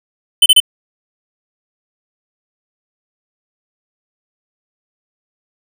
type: tone bursts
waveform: square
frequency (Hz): 3046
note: F#7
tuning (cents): +50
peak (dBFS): -4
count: 3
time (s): 0.42-0.602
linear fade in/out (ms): 5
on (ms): 40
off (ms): 31
effects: none